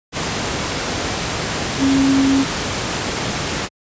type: tone in noise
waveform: sine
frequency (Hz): 271.1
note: C#4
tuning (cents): -38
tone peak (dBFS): -12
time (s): 1.78-2.46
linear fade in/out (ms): 50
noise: pink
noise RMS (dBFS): -21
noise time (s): 0.12-3.69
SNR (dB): +6
effects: high-pass 80 Hz 12 dB/octave + resampled to 16000 Hz